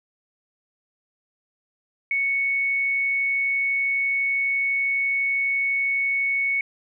sine tone, 2217 Hz, C#7, in tune, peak -20 dBFS, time 2.11-6.61 s, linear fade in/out 2 ms, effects none

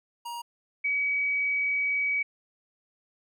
square / sine tone pair in turn, 946 / 2271 Hz, A#5 / C#7, +25 / +41 cents, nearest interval octave + minor third, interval 1516 cents, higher second, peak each -35 / -24 dBFS, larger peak second, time 0.25-0.42 / 0.84-2.23 s, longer second, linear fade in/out 10 ms, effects none

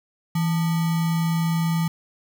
sine tone with sample-and-hold, 164.81 Hz, E3, in tune, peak -19 dBFS, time 0.35-1.88 s, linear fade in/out 5 ms, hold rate 1050 Hz, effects none

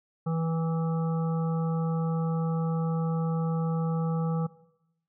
harmonic tone with a mistuned harmonic, 163.3 Hz, E3, 16 cents flat, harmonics 1 / 3 / 5 / 7 / 8, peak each -26 / -36 / -40 / -43 / -44 dBFS, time 0.26-4.47 s, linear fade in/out 10 ms, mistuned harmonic 7, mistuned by +23 cents, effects noise-tail reverb RT60 0.9 s tail -19 dB re dry

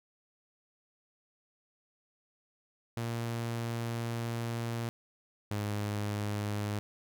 sawtooth tone pair in turn, 116.54 / 103.83 Hz, A#2 / G#2, 0 / 0 cents, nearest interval major second, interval 200 cents, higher first, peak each -29 / -28 dBFS, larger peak second, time 2.97-4.89 / 5.51-6.79 s, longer first, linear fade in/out 0 ms, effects none

